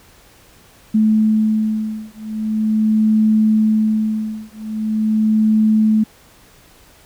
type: beating tone pair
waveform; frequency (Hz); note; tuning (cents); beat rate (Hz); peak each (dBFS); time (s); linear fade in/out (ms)
sine; 216.7 / 217.12; A3 / A3; -26 / -23; 0.42; -16; 0.94-6.04; 10
effects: pink hiss -48 dBFS RMS until 7.05 s